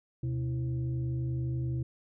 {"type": "tone with frequency modulation", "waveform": "sine", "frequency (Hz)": 126.8, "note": "B2", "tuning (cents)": 46, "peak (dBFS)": -29, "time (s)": [0.23, 1.83], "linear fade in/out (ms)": 5, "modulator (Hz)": 202, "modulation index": 0.54, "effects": []}